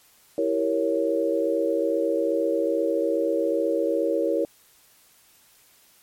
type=chord; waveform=sine; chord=E diminished seventh; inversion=none; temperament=equal; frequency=329.6 / 392 / 466.2 / 554.4 Hz; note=E4 / G4 / Bb4 / Db5; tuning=0 / 0 / 0 / 0 cents; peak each=-26 / -30 / -25 / -25 dBFS; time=0.38-4.45 s; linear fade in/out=2 ms; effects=white hiss -57 dBFS RMS until 6.02 s + MP3 64 kbps